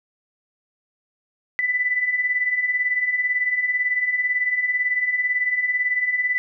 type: beating tone pair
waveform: sine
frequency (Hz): 1975.5 / 1993.5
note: B6 / B6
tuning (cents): 0 / +16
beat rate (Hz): 18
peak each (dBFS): -26 / -20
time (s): 1.59-6.38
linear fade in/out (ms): 0
effects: none